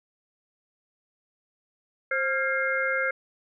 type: tone cluster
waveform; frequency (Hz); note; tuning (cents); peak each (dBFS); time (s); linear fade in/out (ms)
sine; 528 / 1389 / 1625 / 2122; C5 / F6 / G#6 / C7; +16 / -10 / -38 / +24; -29; 2.11-3.11; 5
effects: none